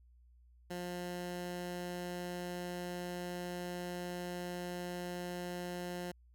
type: tone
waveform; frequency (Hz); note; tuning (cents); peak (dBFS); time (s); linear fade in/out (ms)
15% pulse; 177.3; F3; +26; -33; 0.7-6.12; 10
effects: added 60 Hz sine -60 dBFS peak until 6.34 s